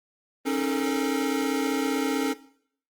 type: tone cluster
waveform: square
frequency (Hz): 272 / 307.5 / 430.5 / 460.3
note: C#4 / D#4 / A4 / A#4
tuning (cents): -33 / -20 / -38 / -22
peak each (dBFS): -27 / -32 / -33 / -33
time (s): 0.45-2.34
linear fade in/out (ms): 20
effects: noise-tail reverb RT60 0.6 s tail -17 dB re dry + Opus 24 kbps